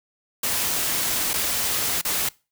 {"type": "noise with dropouts", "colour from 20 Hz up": "white", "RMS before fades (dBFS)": -24, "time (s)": [0.43, 2.29], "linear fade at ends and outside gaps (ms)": 5, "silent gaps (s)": [[1.334, 1.338], [2.014, 2.049]], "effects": ["noise-tail reverb RT60 0.3 s tail -23 dB re dry"]}